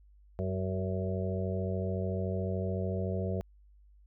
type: harmonic tone with a mistuned harmonic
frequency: 93.7 Hz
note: F#2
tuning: 22 cents sharp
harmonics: 1 / 2 / 4 / 5 / 6 / 7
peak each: -33 / -36 / -39 / -40 / -41 / -41 dBFS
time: 0.39-3.41 s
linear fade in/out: 0 ms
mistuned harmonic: 4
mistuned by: +17 cents
effects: added 50 Hz sine -56 dBFS peak until 4.06 s